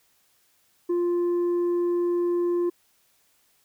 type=tone with tanh clipping; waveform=sine; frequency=349.2 Hz; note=F4; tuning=in tune; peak=-22 dBFS; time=0.89-2.7 s; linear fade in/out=10 ms; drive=3 dB; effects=white hiss -65 dBFS RMS until 3.64 s